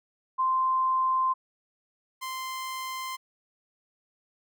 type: tone pair in turn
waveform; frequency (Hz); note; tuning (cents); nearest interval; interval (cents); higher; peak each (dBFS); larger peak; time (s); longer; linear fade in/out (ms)
sine / sawtooth; 1042 / 1042; C6 / C6; -7 / -7; unison; 0; neither; -22 / -29; first; 0.38-1.34 / 2.21-3.17; neither; 20
effects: none